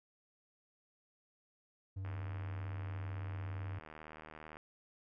triangle tone with vibrato, 96 Hz, G2, 36 cents flat, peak -37 dBFS, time 1.96-3.79 s, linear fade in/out 10 ms, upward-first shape sine, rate 16 Hz, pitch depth 19 cents each way
click train, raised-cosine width 0.5 ms, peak -35 dBFS, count 197, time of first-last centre 2.05-4.569 s, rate 77.8 Hz
effects none

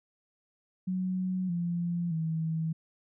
sine tone with pitch steps, 185 / 172.61 / 161.05 Hz, F#3 / F3 / E3, 0 / -20 / -40 cents, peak -28 dBFS, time 0.87-2.73 s, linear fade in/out 10 ms, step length 620 ms, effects none

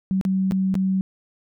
sine tone with dropouts, 190 Hz, F#3, 46 cents sharp, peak -18 dBFS, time 0.11-1.01 s, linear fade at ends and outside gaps 0 ms, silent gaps 0.212-0.251 / 0.511-0.52 / 0.742-0.753 s, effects none

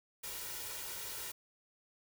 white noise with comb filter, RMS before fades -43 dBFS, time 0.23-1.32 s, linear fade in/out 10 ms, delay 2.1 ms, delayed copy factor +0.6, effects none

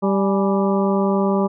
harmonic tone with a mistuned harmonic, 196 Hz, G3, in tune, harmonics 1 / 2 / 3 / 4 / 5 / 6, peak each -18 / -21 / -24 / -28 / -28 / -29 dBFS, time 0.02-1.48 s, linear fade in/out 20 ms, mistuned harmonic 4, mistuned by +100 cents, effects none

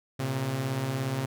sawtooth beating tone pair, 116.54 / 133.54 Hz, A#2 / C3, 0 / +36 cents, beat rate 17 Hz, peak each -31 / -25 dBFS, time 0.19-1.26 s, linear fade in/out 10 ms, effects none

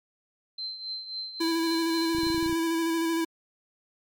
sine tone with tremolo, 4103 Hz, C8, 35 cents flat, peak -30 dBFS, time 0.58-2.47 s, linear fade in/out 5 ms, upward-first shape triangle, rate 3.7 Hz, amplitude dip 70%
square tone with vibrato, 329.9 Hz, E4, 1 cent sharp, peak -25 dBFS, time 1.4-3.25 s, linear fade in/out 10 ms, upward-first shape square, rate 13 Hz, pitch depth 18 cents each way
clicks, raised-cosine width 5 ms, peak -27 dBFS, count 11, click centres 2.149 / 2.184 / 2.233 / 2.268 / 2.302 / 2.346 / 2.38 / 2.428 / 2.462 / 2.496 / 2.528 s
effects MP3 96 kbps

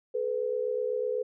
sine tone pair together, 429.8 / 497.8 Hz, A4 / B4, -41 / +14 cents, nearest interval minor third, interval 255 cents, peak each -31 / -29 dBFS, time 0.14-1.23 s, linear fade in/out 10 ms, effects none

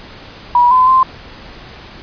sine tone with pitch steps, 970 / 1018 / 1042 Hz, B5 / C6 / C6, -31 / -48 / -7 cents, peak -6 dBFS, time 0.55-1.03 s, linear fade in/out 2 ms, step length 160 ms, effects pink hiss -35 dBFS RMS until 2.02 s + resampled to 11025 Hz

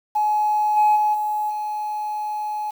sine tone with level steps, 846 Hz, G#5, 32 cents sharp, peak -16 / -11 / -15 / -20 / -23 dBFS, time 0.15-2.71 s, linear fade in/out 10 ms, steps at 0.76 / 0.95 / 1.13 / 1.49 s, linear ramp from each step 20 ms, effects tanh soft clip ceiling -11 dBFS + 7-bit

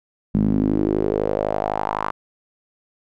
sawtooth tone with band-pass filter sweep, 51.91 Hz, G#1, in tune, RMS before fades -21 dBFS, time 0.34-2.11 s, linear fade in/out 5 ms, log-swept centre 200 to 1100 Hz, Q 3.8, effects none

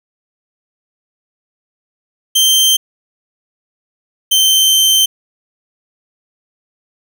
sawtooth tone pair in turn, 3136 / 3109 Hz, G7 / G7, 0 / -15 cents, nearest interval unison, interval 15 cents, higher first, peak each -5 dBFS, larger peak neither, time 2.35-2.77 / 4.31-5.06 s, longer second, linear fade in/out 10 ms, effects none

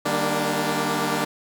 10% pulse chord, Eb major seventh, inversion none, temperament equal with one note detuned, 152.36 / 196 / 233.1 / 293.7 Hz, Eb3 / G3 / Bb3 / D4, -36 / 0 / 0 / 0 cents, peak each -20 / -20 / -19 / -18 dBFS, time 0.05-1.25 s, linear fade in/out 10 ms, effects none

